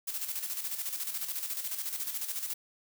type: noise with tremolo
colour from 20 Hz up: blue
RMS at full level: -34 dBFS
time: 0.07-2.54 s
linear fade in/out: 10 ms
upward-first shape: square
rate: 14 Hz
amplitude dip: 55%
effects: none